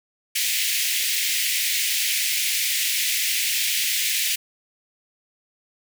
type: high-pass noise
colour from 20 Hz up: pink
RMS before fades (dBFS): -23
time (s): 0.35-4.36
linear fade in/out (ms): 10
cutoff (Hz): 2000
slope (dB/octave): 48
effects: none

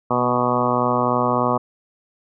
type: harmonic tone with a mistuned harmonic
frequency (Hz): 123.47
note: B2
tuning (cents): 0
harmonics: 1 / 2 / 3 / 4 / 5 / 6 / 7 / 8 / 9 / 10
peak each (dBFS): -28 / -24 / -28 / -25 / -25 / -27 / -27 / -26 / -23 / -28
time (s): 0.1-1.58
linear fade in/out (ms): 10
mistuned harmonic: 2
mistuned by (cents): -21
effects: none

